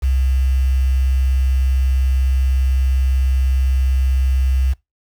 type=tone with quantisation; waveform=sine; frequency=65.41 Hz; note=C2; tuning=in tune; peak=-13 dBFS; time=0.02-4.74 s; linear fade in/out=20 ms; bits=6; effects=noise-tail reverb RT60 0.2 s tail -23 dB re dry